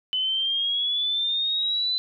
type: exponential sweep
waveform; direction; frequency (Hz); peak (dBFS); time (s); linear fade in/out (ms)
sine; up; 3011 to 4033; -22; 0.13-1.98; 0
effects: none